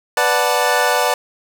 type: chord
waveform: 25% pulse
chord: B minor seventh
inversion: none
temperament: equal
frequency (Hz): 493.9 / 587.3 / 740 / 880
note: B4 / D5 / F#5 / A5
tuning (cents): 0 / 0 / 0 / 0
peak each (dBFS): -16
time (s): 0.17-1.14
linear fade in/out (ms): 2
effects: none